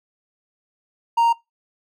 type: tone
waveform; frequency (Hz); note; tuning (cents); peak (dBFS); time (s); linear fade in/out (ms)
triangle; 930; A#5; -4; -12; 1.17-1.33; 10
effects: noise-tail reverb RT60 0.2 s tail -22 dB re dry